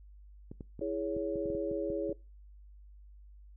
clicks, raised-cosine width 3 ms, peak -30 dBFS, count 11, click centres 0.515 / 0.608 / 0.793 / 1.166 / 1.358 / 1.458 / 1.502 / 1.55 / 1.714 / 1.902 / 2.095 s
sine chord, C# minor, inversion first, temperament equal with one note detuned, 329.6 / 415.3 / 558.2 Hz, E4 / G#4 / C#5, 0 / 0 / +12 cents, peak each -36 dBFS, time 0.81-2.13 s, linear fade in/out 5 ms
effects noise-tail reverb RT60 0.3 s tail -23 dB re dry + added 50 Hz sine -51 dBFS peak until 3.56 s

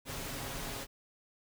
pink noise with comb filter, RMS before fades -40 dBFS, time 0.05-0.87 s, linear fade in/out 50 ms, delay 7.3 ms, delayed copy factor +0.5, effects none

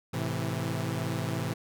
sawtooth chord, A minor, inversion none, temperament equal with one note detuned, 108.36 / 130.81 / 164.81 Hz, A2 / C3 / E3, -26 / 0 / 0 cents, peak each -30 dBFS, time 0.13-1.54 s, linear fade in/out 10 ms, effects none

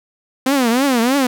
sawtooth tone with vibrato, 253.7 Hz, B3, 47 cents sharp, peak -9 dBFS, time 0.46-1.27 s, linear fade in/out 5 ms, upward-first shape triangle, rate 3.2 Hz, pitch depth 230 cents each way, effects none

